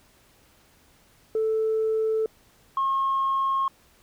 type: tone pair in turn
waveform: sine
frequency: 440 / 1080.3 Hz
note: A4 / C#6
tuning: 0 / -45 cents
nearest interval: octave + major third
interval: 1555 cents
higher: second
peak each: -20 dBFS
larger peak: neither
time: 1.35-2.26 / 2.77-3.68 s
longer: neither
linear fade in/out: 2 ms
effects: tanh soft clip ceiling -18 dBFS + pink hiss -59 dBFS RMS until 4.02 s